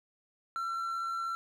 triangle tone with amplitude modulation, 1353 Hz, E6, 45 cents sharp, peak -29 dBFS, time 0.56-1.35 s, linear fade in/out 0 ms, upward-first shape sine, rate 76.8 Hz, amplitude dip 30%, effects none

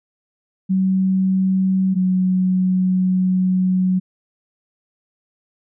sine tone pair in turn, 189.1 / 185.1 Hz, F#3 / F#3, +38 / +1 cents, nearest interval unison, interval 37 cents, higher first, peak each -14 dBFS, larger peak neither, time 0.69-1.95 / 1.95-4 s, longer second, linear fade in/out 20 ms, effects none

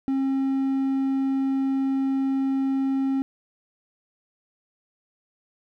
triangle tone, 269.1 Hz, C4, 49 cents sharp, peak -19 dBFS, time 0.08-3.22 s, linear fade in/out 0 ms, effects none

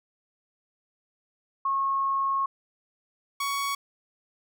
sine / sawtooth tone pair in turn, 1090 / 1118.1 Hz, C#6 / C#6, -29 / +15 cents, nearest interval unison, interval 44 cents, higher second, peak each -23 dBFS, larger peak neither, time 1.65-2.46 / 3.4-3.75 s, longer first, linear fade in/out 5 ms, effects none

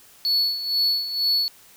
triangle tone with tremolo, 4415 Hz, C#8, 8 cents flat, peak -16 dBFS, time 0.25-1.48 s, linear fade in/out 0 ms, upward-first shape sine, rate 2.1 Hz, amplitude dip 70%, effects white hiss -51 dBFS RMS until 1.76 s

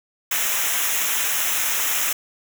white noise with comb filter, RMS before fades -22 dBFS, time 0.31-2.13 s, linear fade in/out 5 ms, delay 0.22 ms, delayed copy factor -0.8, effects none

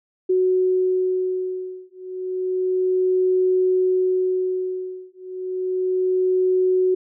sine beating tone pair, 370 / 370.31 Hz, F#4 / F#4, 0 / +1 cents, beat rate 0.31 Hz, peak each -21 dBFS, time 0.29-6.95 s, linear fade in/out 10 ms, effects none

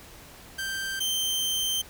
sawtooth tone pair in turn, 1568 / 3122 Hz, G6 / G7, 0 / -8 cents, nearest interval octave, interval 1192 cents, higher second, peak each -26 / -22 dBFS, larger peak second, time 0.58-1 / 1-1.82 s, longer second, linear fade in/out 10 ms, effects pink hiss -48 dBFS RMS until 1.89 s

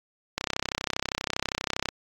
click train, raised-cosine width 0.2 ms, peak -9 dBFS, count 50, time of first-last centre 0.38-1.888 s, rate 32.5 Hz, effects AAC 48 kbps

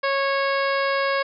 harmonic tone, 550 Hz, C#5, 14 cents flat, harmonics 1 / 2 / 3 / 4 / 5 / 6 / 7 / 8 / 9, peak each -23 / -25 / -27 / -30 / -36 / -39 / -39 / -39 / -37 dBFS, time 0.03-1.23 s, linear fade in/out 10 ms, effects none

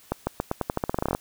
accelerating click train, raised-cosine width 1 ms, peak -10 dBFS, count 17, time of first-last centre 0.12-1.15 s, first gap 150 ms, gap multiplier 0.87, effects white hiss -54 dBFS RMS until 1.2 s

